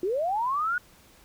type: linear sweep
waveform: sine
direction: up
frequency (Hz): 340.4 to 1480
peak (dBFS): -24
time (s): 0.03-0.78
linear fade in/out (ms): 2
effects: pink hiss -56 dBFS RMS until 1.24 s